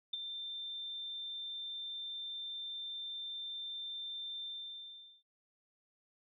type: tone with ADSR envelope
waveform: sine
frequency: 3575 Hz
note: A7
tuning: 27 cents sharp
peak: -32 dBFS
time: 0.13-5.23 s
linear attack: 7 ms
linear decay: 17 ms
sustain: -8 dB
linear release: 790 ms
effects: none